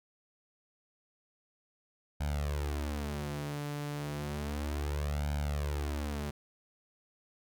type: tone with flanger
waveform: sawtooth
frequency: 73 Hz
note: D2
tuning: 10 cents flat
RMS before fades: -35 dBFS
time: 2.2-6.31 s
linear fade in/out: 10 ms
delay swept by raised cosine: 1.3 to 6.9 ms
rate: 0.32 Hz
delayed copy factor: +0.95
effects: none